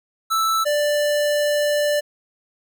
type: tone pair in turn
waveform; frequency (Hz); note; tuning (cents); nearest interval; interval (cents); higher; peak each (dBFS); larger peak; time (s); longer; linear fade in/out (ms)
square; 1319 / 589.2; E6 / D5; +1 / +6; octave + major second; 1395; first; -18; neither; 0.3-0.65 / 0.65-2.01; second; 20
effects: none